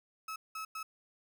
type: tone bursts at uneven times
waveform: 35% pulse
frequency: 1294 Hz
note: E6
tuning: 32 cents flat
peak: -37 dBFS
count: 3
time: 0.28-0.36 / 0.55-0.65 / 0.75-0.83 s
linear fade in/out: 5 ms
effects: none